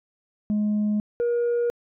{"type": "tone pair in turn", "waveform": "sine", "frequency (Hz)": [210, 476.2], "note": ["G#3", "A#4"], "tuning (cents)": [19, 37], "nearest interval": "octave + major second", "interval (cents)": 1418, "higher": "second", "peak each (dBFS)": -18, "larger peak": "neither", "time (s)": [[0.5, 1], [1.2, 1.7]], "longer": "neither", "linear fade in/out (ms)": 0, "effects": ["tanh soft clip ceiling -19 dBFS"]}